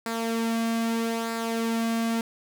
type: tone with flanger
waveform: sawtooth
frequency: 228.3 Hz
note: A#3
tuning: 36 cents flat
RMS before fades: -27 dBFS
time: 0.06-2.21 s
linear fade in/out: 2 ms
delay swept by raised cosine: 0.32 to 2.32 ms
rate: 0.79 Hz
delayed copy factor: -0.5
effects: none